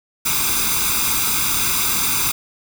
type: noise with comb filter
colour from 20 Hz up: white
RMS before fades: -19 dBFS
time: 0.25-2.32 s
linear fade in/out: 10 ms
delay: 0.82 ms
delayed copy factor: +0.85
effects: none